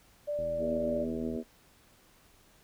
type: tone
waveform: sine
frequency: 588 Hz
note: D5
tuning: 2 cents sharp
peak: -30 dBFS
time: 0.27-1.05 s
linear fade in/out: 20 ms
type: click train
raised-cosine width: 3 ms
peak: -33 dBFS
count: 81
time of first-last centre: 0.39-1.362 s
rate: 82.3 Hz
type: harmonic tone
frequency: 80.4 Hz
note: E2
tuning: 43 cents flat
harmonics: 3 / 4 / 5 / 6 / 7 / 8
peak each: -34 / -41 / -39 / -43 / -47 / -45 dBFS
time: 0.58-1.44 s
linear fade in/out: 50 ms
effects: pink hiss -62 dBFS RMS until 2.63 s